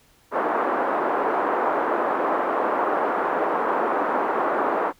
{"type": "band-pass noise", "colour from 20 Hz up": "white", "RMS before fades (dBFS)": -23, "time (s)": [0.31, 4.93], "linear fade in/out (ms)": 50, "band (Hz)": [290, 1200], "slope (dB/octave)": 24, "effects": ["pink hiss -58 dBFS RMS until 4.99 s"]}